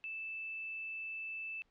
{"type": "tone", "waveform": "sine", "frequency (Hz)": 2637, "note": "E7", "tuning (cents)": 0, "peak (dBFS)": -39, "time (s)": [0.04, 1.62], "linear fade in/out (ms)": 0, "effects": ["pink hiss -75 dBFS RMS until 1.7 s", "low-pass 4000 Hz 12 dB/octave"]}